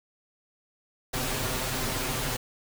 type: noise with comb filter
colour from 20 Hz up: pink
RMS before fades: -30 dBFS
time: 1.13-2.37 s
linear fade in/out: 10 ms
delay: 7.8 ms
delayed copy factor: +0.7
effects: none